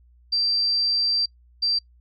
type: tone bursts at uneven times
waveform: sine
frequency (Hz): 4699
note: D8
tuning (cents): 0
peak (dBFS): -19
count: 2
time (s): 0.32-1.26 / 1.62-1.79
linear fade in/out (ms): 10
effects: noise-tail reverb RT60 0.1 s tail -25 dB re dry + added 60 Hz sine -52 dBFS peak until 2 s